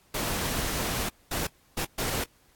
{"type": "noise bursts at uneven times", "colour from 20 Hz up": "pink", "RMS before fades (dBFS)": -30, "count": 4, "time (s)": [[0.14, 1.09], [1.31, 1.47], [1.77, 1.85], [1.98, 2.24]], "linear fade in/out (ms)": 5, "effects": ["pink hiss -62 dBFS RMS until 2.55 s", "AAC 64 kbps"]}